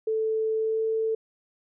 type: tone with pitch glide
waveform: sine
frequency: 440 to 443.8 Hz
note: A4 to A4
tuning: 0 to +15 cents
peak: -23 dBFS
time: 0.07-1.15 s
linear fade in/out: 5 ms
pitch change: +15 cents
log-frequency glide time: 0.56-0.84 s
effects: none